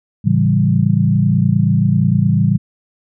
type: chord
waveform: sine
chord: A dominant seventh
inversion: none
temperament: equal with one note detuned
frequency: 110 / 138.59 / 165.77 / 196 Hz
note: A2 / C#3 / E3 / G3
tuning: 0 / 0 / +10 / 0 cents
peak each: -16 dBFS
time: 0.24-2.58 s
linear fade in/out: 20 ms
effects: none